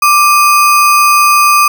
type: tone with sample-and-hold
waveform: sine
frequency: 1178 Hz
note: D6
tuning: 5 cents sharp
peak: -4 dBFS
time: 0.02-1.68 s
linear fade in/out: 5 ms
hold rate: 3675 Hz
effects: none